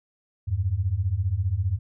sine beating tone pair, 85.2 / 100.2 Hz, F2 / G2, -42 / +38 cents, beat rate 15 Hz, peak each -26 / -24 dBFS, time 0.47-1.79 s, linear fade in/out 20 ms, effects none

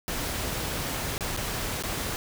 pink noise with dropouts, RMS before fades -31 dBFS, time 0.08-2.16 s, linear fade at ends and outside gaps 0 ms, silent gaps 1.18-1.208 / 1.365-1.373 / 1.825-1.836 s, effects none

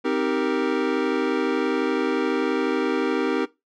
square chord, C minor seventh, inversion none, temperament equal with one note detuned, 261.6 / 313.3 / 392 / 466.2 Hz, C4 / Eb4 / G4 / Bb4, 0 / +12 / 0 / 0 cents, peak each -27 dBFS, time 0.04-3.46 s, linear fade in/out 20 ms, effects noise-tail reverb RT60 0.2 s tail -18 dB re dry + low-pass 3000 Hz 12 dB/octave

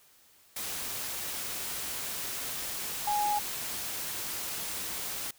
sine tone in noise, 830.6 Hz, G#5, in tune, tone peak -26 dBFS, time 3.07-3.39 s, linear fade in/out 5 ms, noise white, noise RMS -36 dBFS, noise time 0.56-5.31 s, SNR +7 dB, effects white hiss -61 dBFS RMS until 5.38 s

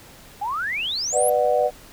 sine exponential sweep, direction up, 777 to 11840 Hz, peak -23 dBFS, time 0.41-1.3 s, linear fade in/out 10 ms
sine chord, B minor, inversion none, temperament equal with one note detuned, 493.9 / 597.9 / 740 Hz, B4 / D5 / F#5, 0 / +31 / 0 cents, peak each -21 / -20 / -22 dBFS, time 1.12-1.71 s, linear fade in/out 50 ms
effects pink hiss -46 dBFS RMS until 1.92 s

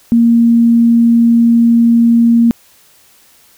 sine tone, 233.1 Hz, A#3, in tune, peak -5 dBFS, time 0.12-2.51 s, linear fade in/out 0 ms, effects white hiss -47 dBFS RMS until 3.57 s

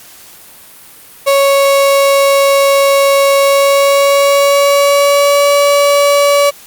35% pulse tone with pitch glide, 554.4 to 570.6 Hz, C#5 to C#5, 0 to +50 cents, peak -5 dBFS, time 1.26-6.51 s, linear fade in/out 20 ms, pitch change +50 cents, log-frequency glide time 3.38-5.51 s, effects white hiss -37 dBFS RMS until 6.66 s + Opus 48 kbps

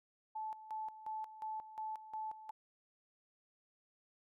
sine tone with tremolo, 870 Hz, A5, 20 cents flat, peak -39 dBFS, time 0.35-2.51 s, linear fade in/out 10 ms, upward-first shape square, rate 2.8 Hz, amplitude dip 75%, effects none

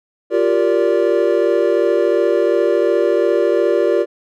triangle chord, G minor seventh, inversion third, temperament equal with one note detuned, 349.2 / 392 / 466.2 / 579.2 Hz, F4 / G4 / Bb4 / D5, 0 / 0 / 0 / -24 cents, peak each -16 dBFS, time 0.3-4.06 s, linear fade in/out 50 ms, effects none

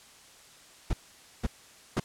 brown noise bursts, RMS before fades -26 dBFS, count 3, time 0.9-1.999 s, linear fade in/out 5 ms, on 33 ms, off 500 ms, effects white hiss -54 dBFS RMS until 2.04 s + low-pass 9000 Hz 12 dB/octave

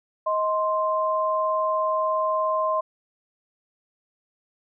sine tone pair together, 629.8 / 1046.5 Hz, D#5 / C6, +21 / 0 cents, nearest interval major sixth, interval 879 cents, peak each -24 / -23 dBFS, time 0.26-2.81 s, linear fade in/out 10 ms, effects none

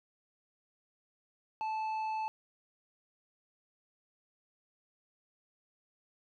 triangle tone with tanh clipping, 874 Hz, A5, 12 cents flat, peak -34 dBFS, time 1.61-2.28 s, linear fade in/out 0 ms, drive 11 dB, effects none

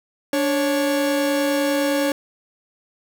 45% pulse tone pair together, 290.4 / 551.1 Hz, D4 / C#5, -19 / -10 cents, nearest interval major seventh, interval 1109 cents, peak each -21 dBFS, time 0.33-2.12 s, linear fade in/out 2 ms, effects none

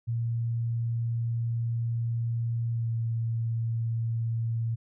sine tone with pitch glide, 116.4 to 114.66 Hz, A#2 to A#2, -2 to -28 cents, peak -26 dBFS, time 0.07-4.76 s, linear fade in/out 20 ms, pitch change -26 cents, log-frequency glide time 2.72-2.9 s, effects none

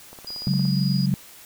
click train, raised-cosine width 1 ms, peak -28 dBFS, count 10, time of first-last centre 0.13-0.653 s, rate 17.2 Hz
sine tone, 4900 Hz, D#8, 27 cents flat, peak -31 dBFS, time 0.27-1.06 s, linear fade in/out 2 ms
sine chord, C# suspended fourth, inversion none, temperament equal, 138.59 / 185 / 207.7 Hz, C#3 / F#3 / G#3, 0 / 0 / 0 cents, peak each -22 / -22 / -28 dBFS, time 0.47-1.14 s, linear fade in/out 0 ms
effects white hiss -46 dBFS RMS until 1.45 s

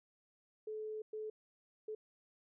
sine tone bursts at uneven times, 431.7 Hz, A4, 33 cents flat, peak -40 dBFS, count 3, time 0.67-1.02 / 1.13-1.3 / 1.88-1.95 s, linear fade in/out 5 ms, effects none

